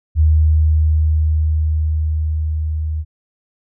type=tone with level ramp; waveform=sine; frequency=77.78 Hz; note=D#2; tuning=in tune; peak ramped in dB=-8 to -18 dBFS; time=0.15-3.05 s; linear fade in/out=50 ms; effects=none